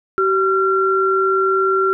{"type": "tone pair together", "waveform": "sine", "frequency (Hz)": [382.8, 1368.5], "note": ["G4", "F6"], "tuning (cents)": [-41, -36], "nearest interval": "octave + minor seventh", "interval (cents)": 2205, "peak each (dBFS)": -16, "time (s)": [0.18, 1.93], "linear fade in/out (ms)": 0, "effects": []}